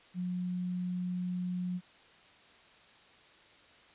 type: tone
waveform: sine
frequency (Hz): 180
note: F#3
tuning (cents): -47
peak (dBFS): -32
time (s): 0.14-1.81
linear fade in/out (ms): 50
effects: white hiss -59 dBFS RMS until 3.94 s + resampled to 8000 Hz